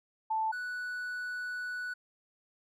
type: tone pair in turn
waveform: sine / triangle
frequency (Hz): 880 / 1480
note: A5 / F#6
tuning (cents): 0 / 0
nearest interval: major sixth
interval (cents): 900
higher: second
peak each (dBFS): -28 / -33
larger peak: first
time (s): 0.3-0.52 / 0.52-1.94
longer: second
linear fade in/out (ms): 10
effects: none